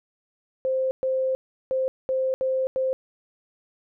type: tone bursts at uneven times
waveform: sine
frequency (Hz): 523.3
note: C5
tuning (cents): 0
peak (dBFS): -21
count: 6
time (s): 0.65-0.91 / 1.03-1.35 / 1.71-1.88 / 2.09-2.34 / 2.41-2.67 / 2.76-2.93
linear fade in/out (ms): 0
effects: none